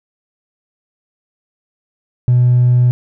sine tone with hard clipping, 123.47 Hz, B2, in tune, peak -8 dBFS, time 2.28-2.91 s, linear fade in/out 0 ms, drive 1 dB, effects none

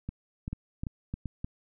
two click trains, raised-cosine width 5 ms, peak -21 / -22 dBFS, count 4 / 4, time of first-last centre 0.53-1.445 / 0.09-1.257 s, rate 3.28 / 2.57 Hz, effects none

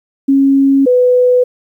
sine tone pair in turn, 273.8 / 497.8 Hz, C#4 / B4, -21 / +14 cents, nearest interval minor seventh, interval 1035 cents, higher second, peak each -6 dBFS, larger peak neither, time 0.28-0.86 / 0.86-1.44 s, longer neither, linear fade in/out 10 ms, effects 8-bit

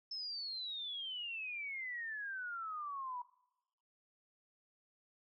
sine exponential sweep, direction down, 5290 to 962 Hz, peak -40 dBFS, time 0.11-3.22 s, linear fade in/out 5 ms, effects noise-tail reverb RT60 1.0 s tail -23 dB re dry

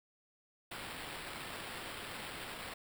white noise with sample-and-hold, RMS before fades -45 dBFS, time 0.71-2.74 s, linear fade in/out 5 ms, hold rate 6300 Hz, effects none

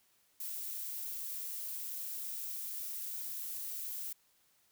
violet noise, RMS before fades -41 dBFS, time 0.4-4.13 s, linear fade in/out 5 ms, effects white hiss -71 dBFS RMS until 4.71 s

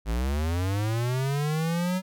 square linear sweep, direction up, 51.91 to 188.4 Hz, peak -25 dBFS, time 0.05-2.02 s, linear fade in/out 50 ms, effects none

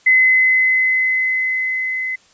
sine tone with level ramp, 2038 Hz, C7, 46 cents flat, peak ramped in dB -8 to -20 dBFS, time 0.06-2.16 s, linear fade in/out 10 ms, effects white hiss -52 dBFS RMS until 2.33 s + resampled to 16000 Hz

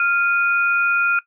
sine tone pair together, 1394.9 / 2469 Hz, F6 / D#7, -2 / -14 cents, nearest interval minor seventh, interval 988 cents, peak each -16 / -20 dBFS, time 0-1.19 s, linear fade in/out 2 ms, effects noise-tail reverb RT60 0.1 s tail -18 dB re dry

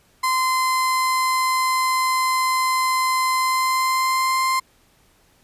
35% pulse tone with pitch glide, 1034 to 1046.6 Hz, C6 to C6, -21 to 0 cents, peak -16 dBFS, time 0.23-4.6 s, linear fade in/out 10 ms, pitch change +21 cents, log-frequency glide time 3.36-4.43 s, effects pink hiss -58 dBFS RMS until 5.43 s + resampled to 32000 Hz

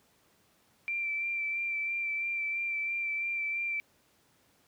sine tone with vibrato, 2349 Hz, D7, in tune, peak -30 dBFS, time 0.88-3.8 s, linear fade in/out 0 ms, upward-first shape sine, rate 3 Hz, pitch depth 21 cents each way, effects pink hiss -67 dBFS RMS until 4.67 s + high-pass 100 Hz 12 dB/octave

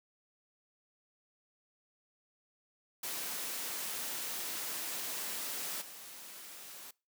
white noise with level steps, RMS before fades -39 / -49 dBFS, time 3.03-6.91 s, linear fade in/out 5 ms, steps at 5.81 s, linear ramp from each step 10 ms, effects noise-tail reverb RT60 0.3 s tail -24 dB re dry + high-pass 200 Hz 12 dB/octave

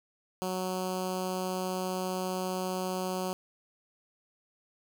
10% pulse tone with notch filter, 185 Hz, F#3, in tune, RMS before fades -33 dBFS, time 0.42-3.33 s, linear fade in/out 0 ms, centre 2000 Hz, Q 0.92, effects none

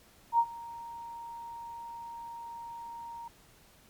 sine tone with ADSR envelope, 932.3 Hz, A#5, in tune, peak -19 dBFS, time 0.32-3.28 s, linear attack 67 ms, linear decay 61 ms, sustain -21 dB, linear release 4 ms, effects pink hiss -60 dBFS RMS until 3.89 s + MP3 96 kbps

